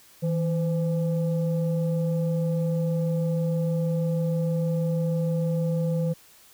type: tone pair together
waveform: sine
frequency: 161.6 / 511.1 Hz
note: E3 / C5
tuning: -34 / -41 cents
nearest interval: octave + minor sixth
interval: 1993 cents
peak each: -22 / -28 dBFS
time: 0.22-6.14 s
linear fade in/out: 20 ms
effects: tanh soft clip ceiling -17 dBFS + white hiss -54 dBFS RMS until 6.53 s